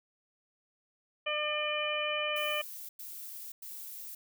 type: harmonic tone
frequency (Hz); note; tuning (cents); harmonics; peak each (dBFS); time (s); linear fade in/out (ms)
601; D5; +40; 1 / 2 / 3 / 4 / 5; -35 / -38 / -41 / -35 / -36; 1.26-2.62; 10
type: noise bursts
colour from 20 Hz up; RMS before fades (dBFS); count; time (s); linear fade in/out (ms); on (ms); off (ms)
violet; -44; 3; 2.36-4.15; 5; 530; 100
effects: none